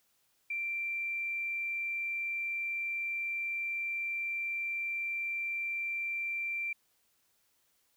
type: tone with tanh clipping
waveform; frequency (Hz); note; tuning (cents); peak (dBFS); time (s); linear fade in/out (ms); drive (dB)
triangle; 2356; D7; +5; -32; 0.5-6.73; 5; 2
effects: white hiss -73 dBFS RMS until 7.96 s